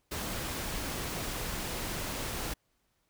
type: noise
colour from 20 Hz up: pink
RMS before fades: -36 dBFS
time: 0.11-2.54 s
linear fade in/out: 10 ms
effects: pink hiss -75 dBFS RMS until 3.09 s